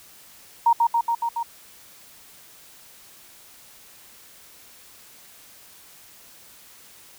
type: tone with echo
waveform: sine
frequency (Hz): 932.3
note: A#5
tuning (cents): 0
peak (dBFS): -13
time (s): 0.66-0.73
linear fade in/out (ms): 5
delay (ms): 140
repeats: 5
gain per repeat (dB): -2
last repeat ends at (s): 1.43
effects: white hiss -49 dBFS RMS until 7.18 s